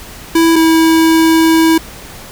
square tone pair in turn, 329.6 / 324.5 Hz, E4 / E4, 0 / -27 cents, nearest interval unison, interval 27 cents, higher first, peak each -7 dBFS, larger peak neither, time 0.35-0.56 / 0.56-1.78 s, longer second, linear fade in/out 5 ms, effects pink hiss -32 dBFS RMS until 2.31 s

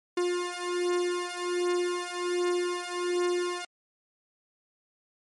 45% pulse beating tone pair, 353.8 / 355.1 Hz, F4 / F4, +23 / +29 cents, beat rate 1.3 Hz, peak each -30 dBFS, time 0.17-3.65 s, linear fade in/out 5 ms, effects MP3 48 kbps

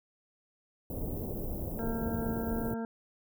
pink band-stop noise, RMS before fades -36 dBFS, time 0.9-2.74 s, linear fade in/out 2 ms, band 580 to 16000 Hz, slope 24 dB/octave
harmonic tone, 227.8 Hz, A#3, 40 cents flat, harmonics 1 / 2 / 3 / 4 / 6 / 7, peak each -34 / -40 / -44 / -46 / -50 / -51 dBFS, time 1.79-2.85 s, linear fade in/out 0 ms
effects none

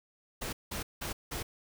pink noise bursts, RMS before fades -37 dBFS, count 4, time 0.41-1.43 s, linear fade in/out 10 ms, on 120 ms, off 180 ms, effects none

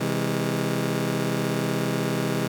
20% pulse chord, C augmented, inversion none, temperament just, 130.81 / 163.52 / 204.4 Hz, C3 / E3 / G#3, 0 / -14 / -27 cents, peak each -23 dBFS, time 0-2.48 s, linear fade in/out 10 ms, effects none

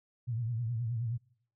sine tone with vibrato, 116.54 Hz, A#2, in tune, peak -31 dBFS, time 0.27-1.18 s, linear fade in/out 20 ms, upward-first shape triangle, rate 9.5 Hz, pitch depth 130 cents each way, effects noise-tail reverb RT60 0.6 s tail -23 dB re dry

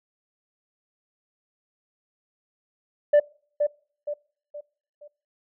sine tone with echo, 588 Hz, D5, 2 cents sharp, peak -10 dBFS, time 3.13-3.2 s, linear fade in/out 10 ms, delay 470 ms, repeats 4, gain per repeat -8 dB, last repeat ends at 5.08 s, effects noise-tail reverb RT60 0.5 s tail -24 dB re dry + tanh soft clip ceiling -12 dBFS

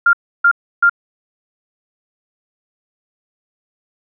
sine tone bursts, 1396.9 Hz, F6, in tune, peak -7 dBFS, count 3, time 0.06-0.896 s, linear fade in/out 5 ms, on 72 ms, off 310 ms, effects none

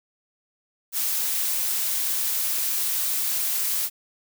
blue noise, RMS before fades -25 dBFS, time 0.92-3.9 s, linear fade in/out 50 ms, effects none

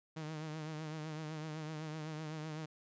sawtooth tone with vibrato, 155.56 Hz, D#3, in tune, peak -37 dBFS, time 0.16-2.66 s, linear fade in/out 10 ms, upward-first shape triangle, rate 7.9 Hz, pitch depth 61 cents each way, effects resampled to 16000 Hz

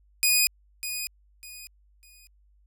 10% pulse tone with echo, 2476 Hz, D#7, 9 cents flat, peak -10 dBFS, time 0.23-0.47 s, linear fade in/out 0 ms, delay 600 ms, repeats 3, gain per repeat -11 dB, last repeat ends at 2.27 s, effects added 50 Hz sine -58 dBFS peak until 2.66 s

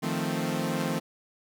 sawtooth chord, F dominant seventh, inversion third, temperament equal, 155.56 / 174.61 / 220 / 261.6 Hz, Eb3 / F3 / A3 / C4, 0 / 0 / 0 / 0 cents, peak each -29 dBFS, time 0.02-1 s, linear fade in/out 20 ms, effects none

